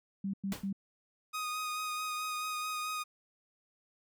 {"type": "tone bursts", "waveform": "sine", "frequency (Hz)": 196, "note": "G3", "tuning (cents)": 0, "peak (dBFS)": -32, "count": 3, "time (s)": [0.24, 0.728], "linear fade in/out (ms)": 5, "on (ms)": 96, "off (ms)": 100}
{"type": "noise with exponential decay", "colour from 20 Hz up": "pink", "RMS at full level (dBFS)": -37, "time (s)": [0.52, 0.71], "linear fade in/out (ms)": 1, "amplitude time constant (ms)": 41}
{"type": "tone with vibrato", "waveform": "sawtooth", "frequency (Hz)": 1244.5, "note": "D#6", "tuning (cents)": 0, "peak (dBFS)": -31, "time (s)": [1.33, 3.04], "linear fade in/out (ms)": 20, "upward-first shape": "sine", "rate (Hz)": 4.6, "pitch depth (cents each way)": 16}
{"effects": []}